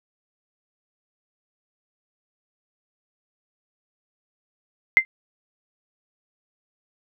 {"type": "tone with exponential decay", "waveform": "sine", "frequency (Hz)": 2082, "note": "C7", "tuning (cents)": -9, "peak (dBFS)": -5, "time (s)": [4.97, 5.05], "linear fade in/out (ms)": 0, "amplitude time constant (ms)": 16, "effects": []}